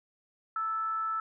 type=tone with frequency modulation; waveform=sine; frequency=1318.5 Hz; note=E6; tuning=in tune; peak=-29 dBFS; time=0.56-1.2 s; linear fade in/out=2 ms; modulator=411 Hz; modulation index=0.2; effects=none